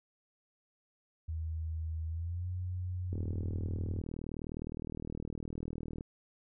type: tone with pitch glide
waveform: sine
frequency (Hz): 80.3 to 90.66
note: E2 to F#2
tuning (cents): -45 to -35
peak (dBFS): -34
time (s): 1.28-4.01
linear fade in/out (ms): 10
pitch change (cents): +210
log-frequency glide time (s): 2.07-2.49
type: click train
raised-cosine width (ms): 3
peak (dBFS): -27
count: 115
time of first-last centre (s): 3.13-6.009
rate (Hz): 39.6
effects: none